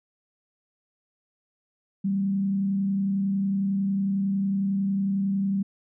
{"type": "tone with frequency modulation", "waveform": "sine", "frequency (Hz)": 196, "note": "G3", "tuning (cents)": 0, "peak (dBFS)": -22, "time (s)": [2.04, 5.63], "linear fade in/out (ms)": 10, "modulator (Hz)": 31, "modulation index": 0.28, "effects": []}